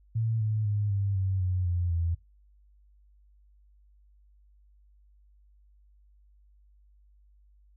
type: tone with pitch steps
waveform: sine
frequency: 112.8 / 108.14 / 103.68 / 99.4 / 95.29 / 91.36 / 87.59 / 83.97 Hz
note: A2 / A2 / G#2 / G2 / G2 / F#2 / F2 / E2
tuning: +44 / -30 / -2 / +25 / -49 / -21 / +6 / +33 cents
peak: -25 dBFS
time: 0.15-2.15 s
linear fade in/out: 10 ms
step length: 250 ms
effects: noise-tail reverb RT60 0.2 s tail -20 dB re dry + added 50 Hz sine -57 dBFS peak until 7.76 s